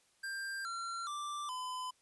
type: tone with pitch steps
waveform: square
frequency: 1588 / 1366.6 / 1176 / 1012 Hz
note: G6 / F6 / D6 / B5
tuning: +22 / -38 / +2 / +42 cents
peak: -39 dBFS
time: 0.23-1.91 s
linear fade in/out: 10 ms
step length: 420 ms
effects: white hiss -71 dBFS RMS until 2.01 s + resampled to 24000 Hz